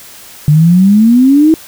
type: exponential sweep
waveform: sine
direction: up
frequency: 145.8 to 326.3 Hz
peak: -3 dBFS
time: 0.48-1.54 s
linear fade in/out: 0 ms
effects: white hiss -34 dBFS RMS until 1.67 s